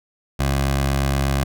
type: tone with notch filter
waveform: 15% pulse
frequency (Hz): 68.4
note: C#2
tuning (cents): -23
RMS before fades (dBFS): -20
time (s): 0.39-1.44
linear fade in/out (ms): 10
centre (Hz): 240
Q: 1.9
effects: none